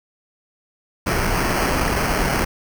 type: noise with sample-and-hold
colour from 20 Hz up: pink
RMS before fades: -20 dBFS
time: 1.06-2.45 s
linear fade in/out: 10 ms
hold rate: 3675 Hz
effects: none